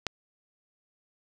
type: click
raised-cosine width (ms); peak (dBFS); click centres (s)
0.2; -11; 0.067
effects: none